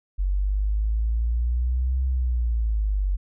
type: linear two-way sweep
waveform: sine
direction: up then down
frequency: 46.25 to 65.41 to 46.25 Hz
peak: -20 dBFS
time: 0.18-3.17 s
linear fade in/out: 20 ms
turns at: 2.05 s
effects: none